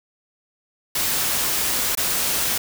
white noise with dropouts, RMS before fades -22 dBFS, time 0.95-2.58 s, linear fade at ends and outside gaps 5 ms, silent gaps 1.952-1.973 s, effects none

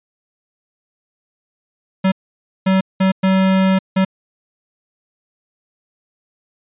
square tone bursts at uneven times, 190 Hz, F#3, 46 cents sharp, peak -12 dBFS, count 5, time 2.04-2.12 / 2.66-2.81 / 3-3.12 / 3.23-3.79 / 3.96-4.05 s, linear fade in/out 10 ms, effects resampled to 8000 Hz

